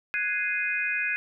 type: chord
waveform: sine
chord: Ab dominant seventh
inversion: third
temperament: equal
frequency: 1480 / 1661.2 / 2093 / 2489 Hz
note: Gb6 / Ab6 / C7 / Eb7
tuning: 0 / 0 / 0 / 0 cents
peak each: -34 / -30 / -33 / -28 dBFS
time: 0.14-1.16 s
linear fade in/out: 0 ms
effects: none